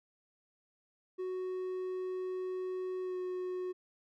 triangle tone with pitch glide, 370 to 365.8 Hz, F#4 to F#4, 0 to -20 cents, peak -33 dBFS, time 1.18-3.73 s, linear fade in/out 20 ms, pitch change -20 cents, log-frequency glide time 3.02-3.17 s, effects none

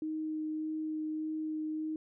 sine tone with vibrato, 311.4 Hz, D#4, 2 cents sharp, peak -33 dBFS, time 0.02-1.96 s, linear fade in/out 2 ms, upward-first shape sine, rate 1.7 Hz, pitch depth 8 cents each way, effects none

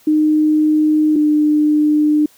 sine tone pair in turn, 306.7 / 301.1 Hz, D#4 / D4, -25 / +43 cents, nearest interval unison, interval 32 cents, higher first, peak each -10 dBFS, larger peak neither, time 0.07-1.16 / 1.16-2.26 s, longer second, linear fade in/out 5 ms, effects white hiss -50 dBFS RMS until 2.37 s

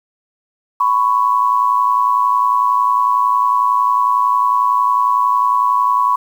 sine tone pair together, 997.7 / 1108.7 Hz, B5 / C#6, +17 / 0 cents, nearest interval major second, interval 183 cents, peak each -14 dBFS, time 0.8-6.16 s, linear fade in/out 5 ms, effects 7-bit

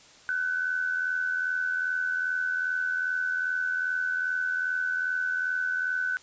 sine tone with amplitude modulation, 1506 Hz, F#6, 30 cents sharp, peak -23 dBFS, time 0.29-6.17 s, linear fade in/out 0 ms, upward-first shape sine, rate 82.5 Hz, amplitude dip 55%, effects white hiss -53 dBFS RMS until 6.22 s + resampled to 16000 Hz

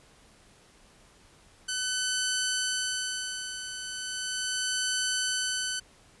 10% pulse tone with tremolo, 1510 Hz, F#6, 35 cents sharp, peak -18 dBFS, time 1.68-5.8 s, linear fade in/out 10 ms, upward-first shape sine, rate 0.37 Hz, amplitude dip 65%, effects pink hiss -58 dBFS RMS until 6.2 s + resampled to 24000 Hz

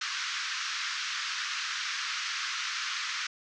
pink band-pass noise, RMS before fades -34 dBFS, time 0.01-3.27 s, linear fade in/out 5 ms, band 1200 to 6300 Hz, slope 48 dB/octave, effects none

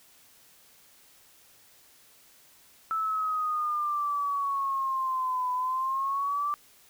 sine exponential two-way sweep, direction down then up, 1318.5 to 998 to 1178 Hz, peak -26 dBFS, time 2.91-6.54 s, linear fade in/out 0 ms, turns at 5.52 s, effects white hiss -58 dBFS RMS until 6.89 s

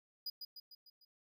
square tone with echo, 4916 Hz, D#8, 22 cents flat, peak -39 dBFS, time 0.26-0.3 s, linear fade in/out 5 ms, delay 150 ms, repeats 5, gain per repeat -5 dB, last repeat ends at 1.05 s, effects none

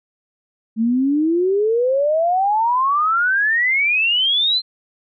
sine exponential sweep, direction up, 217.3 to 4172 Hz, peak -14 dBFS, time 0.76-4.62 s, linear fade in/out 50 ms, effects none

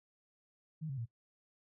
sine tone with pitch steps, 157.1 / 135.19 / 116.34 Hz, D#3 / C#3 / A#2, +17 / -43 / -3 cents, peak -37 dBFS, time 0.81-1.059 s, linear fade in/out 20 ms, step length 83 ms, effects noise-tail reverb RT60 0.1 s tail -20 dB re dry

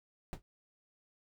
brown noise with exponential decay, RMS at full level -33 dBFS, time 0.33-0.42 s, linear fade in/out 0 ms, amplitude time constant 18 ms, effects none

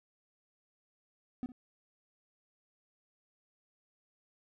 triangle tone with echo, 250.3 Hz, B3, 23 cents sharp, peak -32 dBFS, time 1.43-1.46 s, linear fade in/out 0 ms, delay 59 ms, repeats 1, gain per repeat -15 dB, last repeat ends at 1.519 s, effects none

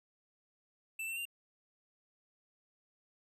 square tone with pitch steps, 2656 / 2698 / 2781 Hz, E7 / E7 / F7, +12 / +40 / -8 cents, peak -38 dBFS, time 0.99-1.254 s, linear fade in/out 5 ms, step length 88 ms, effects none

